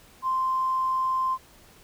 triangle tone with tanh clipping, 1043 Hz, C6, 6 cents flat, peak -22 dBFS, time 0.22-1.38 s, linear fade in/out 50 ms, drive 2 dB, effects pink hiss -54 dBFS RMS until 1.83 s

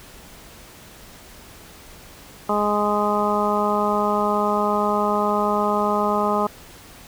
harmonic tone, 207.7 Hz, G#3, in tune, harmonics 1 / 2 / 3 / 4 / 5 / 6, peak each -25 / -25 / -25 / -25 / -25 / -25 dBFS, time 2.49-6.47 s, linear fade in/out 5 ms, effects pink hiss -44 dBFS RMS until 7.07 s

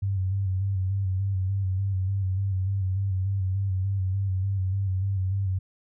sine tone with vibrato, 96 Hz, G2, 36 cents flat, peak -23 dBFS, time 0.02-5.59 s, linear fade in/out 10 ms, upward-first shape square, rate 3.4 Hz, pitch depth 41 cents each way, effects none

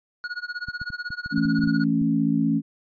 square tone with tremolo, 1451 Hz, F#6, 34 cents flat, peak -27 dBFS, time 0.24-1.84 s, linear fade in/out 0 ms, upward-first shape sine, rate 16 Hz, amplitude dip 95%
clicks, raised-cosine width 5 ms, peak -26 dBFS, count 11, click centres 0.686 / 0.816 / 0.903 / 1.105 / 1.261 / 1.381 / 1.454 / 1.593 / 1.639 / 1.674 / 2.017 s
sine chord, A major, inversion second, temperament equal, 164.81 / 220 / 277.2 Hz, E3 / A3 / C#4, 0 / 0 / 0 cents, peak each -25 / -23 / -22 dBFS, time 1.31-2.62 s, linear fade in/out 50 ms
effects resampled to 11025 Hz

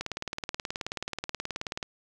click train, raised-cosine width 0.2 ms, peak -15 dBFS, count 35, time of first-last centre 0.01-1.828 s, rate 18.7 Hz, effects none

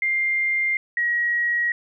sine tone pair in turn, 2100 / 1902.5 Hz, C7 / A#6, +6 / +35 cents, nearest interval major second, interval 171 cents, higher first, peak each -19 / -19 dBFS, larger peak neither, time 0.02-0.77 / 0.97-1.72 s, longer neither, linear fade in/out 2 ms, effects none

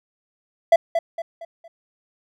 triangle tone with echo, 668 Hz, E5, 23 cents sharp, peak -7 dBFS, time 0.72-0.76 s, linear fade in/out 5 ms, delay 230 ms, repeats 4, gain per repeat -8 dB, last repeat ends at 1.68 s, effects none

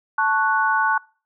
sine chord, F# minor, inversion first, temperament equal, 880 / 1108.7 / 1480 Hz, A5 / C#6 / F#6, 0 / 0 / 0 cents, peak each -21 / -22 / -20 dBFS, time 0.18-0.98 s, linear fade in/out 5 ms, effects noise-tail reverb RT60 0.4 s tail -25 dB re dry

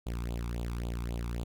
sawtooth tone with flanger, 58.7 Hz, A#1, 13 cents sharp, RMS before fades -35 dBFS, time 0.06-1.44 s, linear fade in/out 10 ms, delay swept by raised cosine 0.26 to 0.87 ms, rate 3.7 Hz, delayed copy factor +0.85, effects none

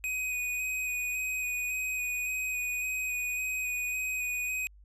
square tone with vibrato, 2496 Hz, D#7, 5 cents sharp, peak -31 dBFS, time 0.04-4.67 s, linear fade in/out 0 ms, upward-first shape square, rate 1.8 Hz, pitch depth 13 cents each way, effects added 50 Hz sine -52 dBFS peak until 4.84 s + resampled to 32000 Hz

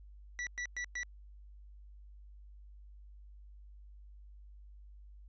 45% pulse tone bursts, 1955 Hz, B6, 18 cents flat, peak -36 dBFS, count 4, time 0.39-1.032 s, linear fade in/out 0 ms, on 78 ms, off 110 ms, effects added 50 Hz sine -51 dBFS peak until 5.28 s + resampled to 16000 Hz

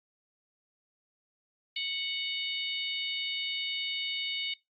harmonic tone, 739 Hz, F#5, 2 cents flat, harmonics 3 / 4 / 5 / 6, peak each -37 / -35 / -36 / -42 dBFS, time 1.76-4.54 s, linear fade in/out 5 ms, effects noise-tail reverb RT60 0.2 s tail -23 dB re dry + Opus 24 kbps

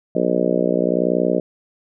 harmonic tone, 60.9 Hz, B1, 24 cents flat, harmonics 3 / 4 / 5 / 6 / 7 / 8 / 9 / 10, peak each -24 / -24 / -24 / -24 / -24 / -24 / -24 / -24 dBFS, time 0.15-1.4 s, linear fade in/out 5 ms, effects none

